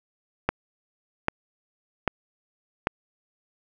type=click train; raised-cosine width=0.5 ms; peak=-6 dBFS; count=4; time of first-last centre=0.49-2.871 s; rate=1.26 Hz; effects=none